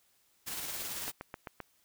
white noise with tremolo, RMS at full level -38 dBFS, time 0.46-1.12 s, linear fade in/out 20 ms, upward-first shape square, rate 18 Hz, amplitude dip 25%
click train, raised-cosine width 0.5 ms, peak -25 dBFS, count 5, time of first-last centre 1.08-1.603 s, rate 7.65 Hz
effects white hiss -70 dBFS RMS until 1.84 s

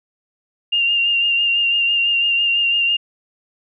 sine tone with vibrato, 2794 Hz, F7, in tune, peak -14 dBFS, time 0.72-2.97 s, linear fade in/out 10 ms, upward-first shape sine, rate 6 Hz, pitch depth 25 cents each way, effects none

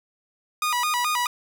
sawtooth tone with vibrato, 1094 Hz, C#6, 23 cents flat, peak -18 dBFS, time 0.62-1.27 s, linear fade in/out 2 ms, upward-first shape square, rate 4.7 Hz, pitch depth 200 cents each way, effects none

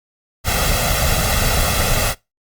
pink noise with comb filter, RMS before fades -17 dBFS, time 0.44-2.15 s, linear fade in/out 50 ms, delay 1.5 ms, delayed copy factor +0.7, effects noise-tail reverb RT60 0.2 s tail -22 dB re dry + Opus 48 kbps

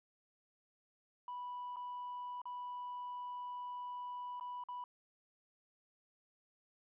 sine tone with dropouts, 985 Hz, B5, 5 cents flat, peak -40 dBFS, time 1.28-4.84 s, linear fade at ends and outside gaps 2 ms, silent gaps 1.76-1.767 / 2.417-2.455 / 4.398-4.409 / 4.638-4.686 s, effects tanh soft clip ceiling -39 dBFS

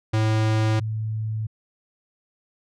square / sine tone pair in turn, 109.4 / 109.4 Hz, A2 / A2, -9 / -9 cents, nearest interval unison, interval 0 cents, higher neither, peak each -19 / -24 dBFS, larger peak first, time 0.13-0.8 / 0.8-1.47 s, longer neither, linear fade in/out 10 ms, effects low-pass 6000 Hz 12 dB/octave

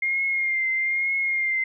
sine tone with vibrato, 2122 Hz, C7, 24 cents sharp, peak -21 dBFS, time 0.02-1.64 s, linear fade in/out 5 ms, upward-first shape triangle, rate 1.1 Hz, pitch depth 42 cents each way, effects none

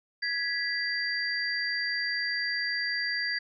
sine tone cluster, 1669 / 1967 / 4715 Hz, G#6 / B6 / D8, +8 / -7 / +6 cents, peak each -32 / -32 / -32 dBFS, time 0.22-3.39 s, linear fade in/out 10 ms, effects none

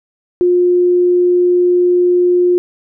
sine tone, 356.1 Hz, F4, 34 cents sharp, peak -8 dBFS, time 0.41-2.58 s, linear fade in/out 0 ms, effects none

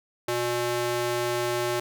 square tone with high-pass filter, 120.4 Hz, B2, 44 cents flat, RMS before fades -27 dBFS, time 0.28-1.8 s, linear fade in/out 5 ms, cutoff 360 Hz, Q 1, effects none

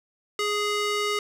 square tone with band-pass filter, 415.3 Hz, G#4, in tune, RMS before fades -26 dBFS, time 0.39-1.19 s, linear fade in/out 2 ms, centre 2800 Hz, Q 0.52, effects none

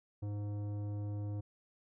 triangle tone with tanh clipping, 103.1 Hz, G#2, 12 cents flat, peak -38 dBFS, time 0.22-1.41 s, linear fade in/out 10 ms, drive 17 dB, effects none

